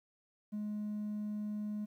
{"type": "tone", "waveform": "triangle", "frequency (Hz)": 210, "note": "G#3", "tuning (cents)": 19, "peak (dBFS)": -33, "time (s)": [0.52, 1.86], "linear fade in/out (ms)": 20, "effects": ["tanh soft clip ceiling -31 dBFS", "12-bit"]}